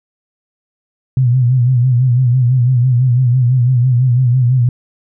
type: tone with vibrato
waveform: sine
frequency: 125.1 Hz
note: B2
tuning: 23 cents sharp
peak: -8 dBFS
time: 1.17-4.69 s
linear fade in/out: 2 ms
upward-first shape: sine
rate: 6 Hz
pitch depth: 85 cents each way
effects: none